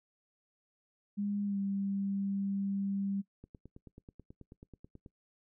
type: tone with pitch glide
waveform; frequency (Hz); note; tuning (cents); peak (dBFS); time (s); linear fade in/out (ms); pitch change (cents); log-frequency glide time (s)
sine; 203.4 to 197.5; G#3 to G3; -36 to +13; -31; 1.17-3.22; 20; -51; 1.45-1.58
type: click train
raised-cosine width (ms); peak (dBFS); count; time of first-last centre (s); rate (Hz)
3; -37; 16; 3.44-5.062; 9.25
effects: noise-tail reverb RT60 0.1 s tail -21 dB re dry